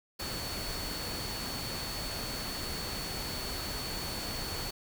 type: tone in noise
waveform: sine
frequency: 4435 Hz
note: C#8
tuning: in tune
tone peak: -40 dBFS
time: 0.19-4.71 s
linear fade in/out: 10 ms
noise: pink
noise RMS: -38 dBFS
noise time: 0.19-4.71 s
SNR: -5 dB
effects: none